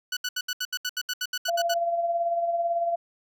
15% pulse tone bursts, 1483 Hz, F#6, 4 cents sharp, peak -20 dBFS, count 14, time 0.12-1.741 s, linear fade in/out 5 ms, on 48 ms, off 73 ms
sine tone with tremolo, 683 Hz, F5, 39 cents flat, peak -21 dBFS, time 1.48-2.96 s, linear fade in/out 10 ms, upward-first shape sine, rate 18 Hz, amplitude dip 45%
effects none

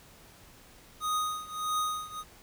square tone with tremolo, 1244.5 Hz, D#6, in tune, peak -27 dBFS, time 1-2.24 s, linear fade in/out 50 ms, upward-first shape triangle, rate 1.6 Hz, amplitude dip 90%, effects pink hiss -55 dBFS RMS until 2.42 s

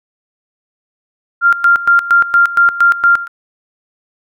sine tone with tremolo, 1392 Hz, F6, 6 cents flat, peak -5 dBFS, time 1.41-3.28 s, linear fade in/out 50 ms, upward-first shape square, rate 4.3 Hz, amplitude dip 80%, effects none

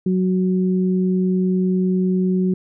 sine tone pair together, 185 / 370 Hz, F#3 / F#4, 0 / 0 cents, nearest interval octave, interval 1200 cents, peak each -16 / -23 dBFS, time 0.06-2.54 s, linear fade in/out 5 ms, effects none

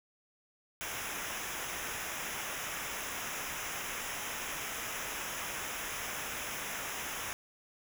pink noise with comb filter, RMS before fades -39 dBFS, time 0.81-7.33 s, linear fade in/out 0 ms, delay 0.23 ms, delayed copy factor -0.8, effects none

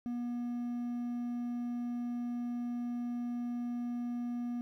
triangle tone, 241 Hz, B3, 42 cents flat, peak -32 dBFS, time 0.06-4.61 s, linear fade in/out 0 ms, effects 12-bit

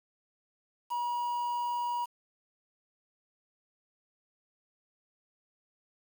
triangle tone with quantisation, 961 Hz, B5, 48 cents flat, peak -28 dBFS, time 0.9-2.06 s, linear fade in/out 20 ms, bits 8, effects none

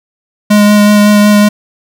square tone with vibrato, 207.7 Hz, G#3, in tune, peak -4 dBFS, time 0.5-1.49 s, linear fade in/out 10 ms, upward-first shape sine, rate 5.4 Hz, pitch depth 12 cents each way, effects none

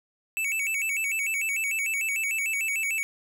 square tone with vibrato, 2434 Hz, D#7, 39 cents flat, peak -26 dBFS, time 0.37-3.03 s, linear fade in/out 0 ms, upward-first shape square, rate 6.7 Hz, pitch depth 140 cents each way, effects none

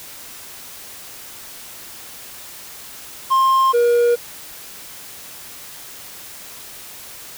triangle tone pair in turn, 1060 / 477 Hz, C6 / A#4, +22 / +40 cents, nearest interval octave + major second, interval 1382 cents, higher first, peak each -10 dBFS, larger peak neither, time 3.3-3.73 / 3.73-4.16 s, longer neither, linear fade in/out 20 ms, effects white hiss -37 dBFS RMS until 7.37 s

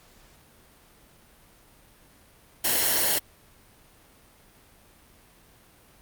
white noise with comb filter, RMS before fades -23 dBFS, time 2.64-3.19 s, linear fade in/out 10 ms, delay 0.82 ms, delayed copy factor -0.5, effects pink hiss -56 dBFS RMS until 6.01 s + Opus 48 kbps

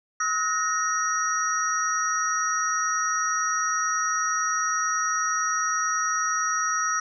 sine tone cluster, 1280 / 1449 / 1852 / 5770 Hz, D#6 / F#6 / A#6 / F#8, +49 / -37 / -12 / -44 cents, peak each -25 / -32 / -31 / -28 dBFS, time 0.2-7 s, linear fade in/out 5 ms, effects none

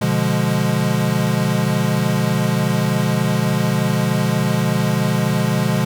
square chord, B diminished seventh, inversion none, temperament equal, 123.47 / 146.83 / 174.61 / 207.7 Hz, B2 / D3 / F3 / Ab3, 0 / 0 / 0 / 0 cents, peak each -22 dBFS, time 0.01-5.85 s, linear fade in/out 10 ms, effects none

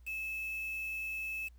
sine tone with quantisation, 2609 Hz, E7, 18 cents flat, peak -36 dBFS, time 0.06-1.49 s, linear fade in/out 20 ms, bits 8, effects added 60 Hz sine -54 dBFS peak until 1.58 s + pink hiss -75 dBFS RMS until 1.58 s

